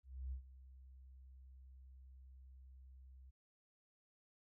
sine tone with ADSR envelope, 65 Hz, C2, 11 cents flat, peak -40 dBFS, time 0.03-3.31 s, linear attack 290 ms, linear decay 98 ms, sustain -16 dB, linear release 16 ms, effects none

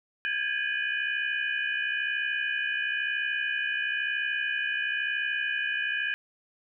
sine tone cluster, 1604 / 1665 / 1738 / 2468 / 2978 Hz, G6 / G#6 / A6 / D#7 / F#7, +39 / +4 / -22 / -15 / +11 cents, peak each -33 / -31 / -38 / -32 / -37 dBFS, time 0.25-6.14 s, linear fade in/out 0 ms, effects none

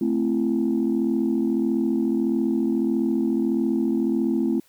sine chord, A minor, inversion none, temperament equal with one note detuned, 220 / 261.6 / 336 Hz, A3 / C4 / E4, 0 / 0 / +33 cents, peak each -23 dBFS, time 0.01-4.6 s, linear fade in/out 5 ms, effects tanh soft clip ceiling -13 dBFS + white hiss -59 dBFS RMS until 4.68 s

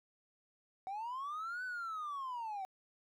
triangle linear two-way sweep, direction up then down, 746 to 1520 to 746 Hz, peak -36 dBFS, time 0.87-2.65 s, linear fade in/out 0 ms, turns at 1.64 s, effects tanh soft clip ceiling -34 dBFS

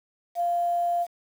sine tone with quantisation, 695 Hz, F5, 9 cents flat, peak -22 dBFS, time 0.35-1.07 s, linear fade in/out 50 ms, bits 8, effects none

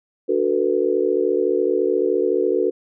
sine chord, B minor seventh, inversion first, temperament just, 296.3 / 370.4 / 444.5 / 493.9 Hz, D4 / F#4 / A4 / B4, +15 / +2 / +18 / 0 cents, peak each -26 / -20 / -21 / -23 dBFS, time 0.28-2.71 s, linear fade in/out 20 ms, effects none

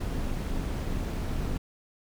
brown noise with amplitude modulation, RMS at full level -28 dBFS, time 0-1.58 s, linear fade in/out 10 ms, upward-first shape sine, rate 232 Hz, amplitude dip 55%, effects none

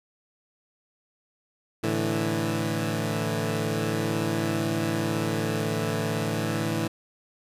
15% pulse chord, A suspended fourth, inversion none, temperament equal, 110 / 146.83 / 164.81 Hz, A2 / D3 / E3, 0 / 0 / 0 cents, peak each -22 / -25 / -23 dBFS, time 1.83-6.88 s, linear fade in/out 10 ms, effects resampled to 32000 Hz

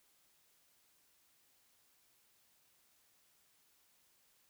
silence, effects white hiss -72 dBFS RMS until 4.49 s

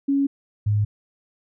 sine tone pair in turn, 278 / 104.49 Hz, C#4 / G#2, +5 / +11 cents, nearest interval octave + perfect fourth, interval 1694 cents, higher first, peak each -17 dBFS, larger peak neither, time 0.08-0.27 / 0.66-0.85 s, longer neither, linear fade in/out 10 ms, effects none

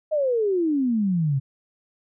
sine exponential sweep, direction down, 634 to 130 Hz, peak -19 dBFS, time 0.11-1.4 s, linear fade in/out 20 ms, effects none

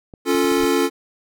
clicks, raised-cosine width 2 ms, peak -25 dBFS, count 4, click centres 0.138 / 0.348 / 0.445 / 0.517 s
square chord, Db augmented, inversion none, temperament equal, 277.2 / 349.2 / 440 Hz, Db4 / F4 / A4, 0 / 0 / 0 cents, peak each -21 dBFS, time 0.25-0.9 s, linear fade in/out 50 ms
brown noise with exponential growth, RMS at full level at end -30 dBFS, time 0.48-0.65 s, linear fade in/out 5 ms, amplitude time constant 36 ms
effects none

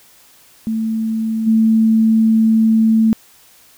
sine tone with level steps, 222.2 Hz, A3, 17 cents sharp, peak -16 / -9 dBFS, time 0.67-3.13 s, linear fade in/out 0 ms, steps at 1.46 s, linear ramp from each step 20 ms, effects white hiss -48 dBFS RMS until 3.77 s

